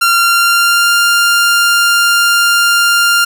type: tone with pitch glide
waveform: sawtooth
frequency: 1379 to 1397.4 Hz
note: F6 to F6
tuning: -22 to +1 cents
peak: -4 dBFS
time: 0.01-3.25 s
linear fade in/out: 10 ms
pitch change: +23 cents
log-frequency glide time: 0.15-0.93 s
effects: none